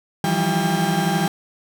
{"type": "tone cluster", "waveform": "35% pulse", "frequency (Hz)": [161.4, 173.4, 195, 800], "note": ["E3", "F3", "G3", "G5"], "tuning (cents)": [-36, -12, -9, 35], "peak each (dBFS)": -22, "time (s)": [0.24, 1.28], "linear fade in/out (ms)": 2, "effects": []}